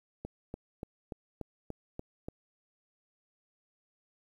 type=click train; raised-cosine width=2 ms; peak=-25 dBFS; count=8; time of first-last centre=0.25-2.285 s; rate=3.44 Hz; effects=10-bit